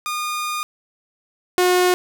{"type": "tone pair in turn", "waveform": "sawtooth", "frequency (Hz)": [1220, 361.6], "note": ["D#6", "F#4"], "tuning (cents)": [-34, -40], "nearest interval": "octave + major sixth", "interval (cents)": 2106, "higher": "first", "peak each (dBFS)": [-19, -10], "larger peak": "second", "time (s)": [[0.06, 0.63], [1.58, 1.94]], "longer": "first", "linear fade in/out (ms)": 0, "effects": []}